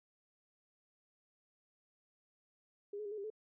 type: tone with pitch steps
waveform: sine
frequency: 407.1 / 424.5 / 404.5 / 429.8 / 398.2 / 432.7 Hz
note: G#4 / G#4 / G#4 / A4 / G4 / A4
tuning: -35 / +38 / -46 / -41 / +27 / -29 cents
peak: -40 dBFS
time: 2.93-3.302 s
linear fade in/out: 5 ms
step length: 62 ms
effects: none